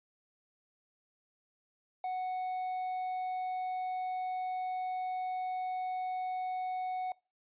triangle tone, 740 Hz, F#5, in tune, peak -31 dBFS, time 2.04-7.12 s, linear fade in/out 2 ms, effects noise-tail reverb RT60 0.3 s tail -24 dB re dry + resampled to 8000 Hz

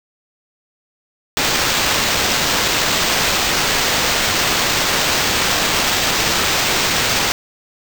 violet noise with sample-and-hold, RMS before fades -17 dBFS, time 1.37-7.32 s, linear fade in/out 0 ms, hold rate 11025 Hz, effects none

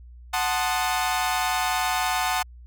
sawtooth chord, F# diminished seventh, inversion none, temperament equal with one note detuned, 740 / 880 / 1046.5 / 1236.6 Hz, F#5 / A5 / C6 / Eb6, 0 / 0 / 0 / -11 cents, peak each -22 / -24 / -27 / -27 dBFS, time 0.33-2.43 s, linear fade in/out 10 ms, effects added 60 Hz sine -42 dBFS peak until 2.66 s

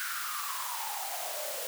white noise with high-pass filter sweep, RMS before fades -36 dBFS, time 0-1.67 s, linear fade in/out 0 ms, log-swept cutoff 1500 to 520 Hz, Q 9.3, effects none

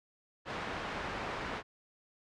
white low-pass noise, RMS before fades -39 dBFS, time 0.45-1.63 s, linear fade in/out 50 ms, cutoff 1600 Hz, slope 12 dB/octave, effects low-pass 7000 Hz 12 dB/octave

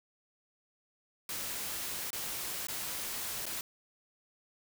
white noise with dropouts, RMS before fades -38 dBFS, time 1.29-3.61 s, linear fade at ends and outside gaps 2 ms, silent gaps 2.105-2.13 / 2.67-2.684 / 3.456-3.464 s, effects none

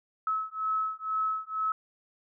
sine beating tone pair, 1292 / 1294.1 Hz, E6 / E6, -35 / -32 cents, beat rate 2.1 Hz, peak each -31 dBFS, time 0.27-1.72 s, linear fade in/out 2 ms, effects none

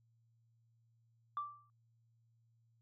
sine tone with exponential decay, 1170 Hz, D6, 7 cents flat, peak -33 dBFS, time 1.37-1.7 s, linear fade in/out 1 ms, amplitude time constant 70 ms, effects tanh soft clip ceiling -31 dBFS + added 115 Hz sine -70 dBFS peak until 2.81 s

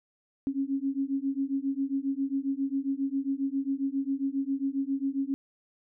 sine beating tone pair, 269.8 / 277.2 Hz, C#4 / C#4, -47 / 0 cents, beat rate 7.4 Hz, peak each -30 dBFS, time 0.47-5.34 s, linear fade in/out 0 ms, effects none

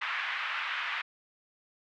pink band-pass noise, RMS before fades -34 dBFS, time 0.01-1.02 s, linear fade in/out 10 ms, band 1200 to 2800 Hz, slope 24 dB/octave, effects none

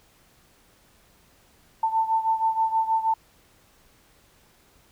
sine beating tone pair, 890 / 896.3 Hz, A5 / A5, +20 / +32 cents, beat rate 6.3 Hz, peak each -22 / -26 dBFS, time 1.83-3.14 s, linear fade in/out 5 ms, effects pink hiss -59 dBFS RMS until 4.91 s

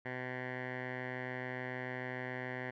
10% pulse tone with low-pass filter, 126.9 Hz, B2, 47 cents sharp, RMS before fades -41 dBFS, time 0.05-2.71 s, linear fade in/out 10 ms, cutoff 1900 Hz, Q 4, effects none

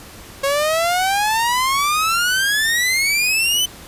sawtooth exponential sweep, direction up, 544 to 3065 Hz, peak -12 dBFS, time 0.43-3.66 s, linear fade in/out 10 ms, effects pink hiss -39 dBFS RMS until 3.87 s + resampled to 32000 Hz

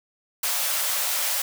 white high-pass noise, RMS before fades -25 dBFS, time 0.43-1.42 s, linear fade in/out 5 ms, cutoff 510 Hz, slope 96 dB/octave, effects none

